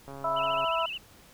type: click train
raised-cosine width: 1 ms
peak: -29 dBFS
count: 79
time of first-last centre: 0.08-0.645 s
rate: 138 Hz
type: harmonic tone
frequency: 329.5 Hz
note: E4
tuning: 1 cent flat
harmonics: 2 / 3 / 4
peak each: -30 / -30 / -30 dBFS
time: 0.24-0.86 s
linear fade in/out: 5 ms
type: tone with vibrato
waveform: sine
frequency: 2799 Hz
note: F7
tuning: 3 cents sharp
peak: -33 dBFS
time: 0.36-0.98 s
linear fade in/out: 10 ms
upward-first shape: sine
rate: 14 Hz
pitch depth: 140 cents each way
effects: pink hiss -55 dBFS RMS until 1.33 s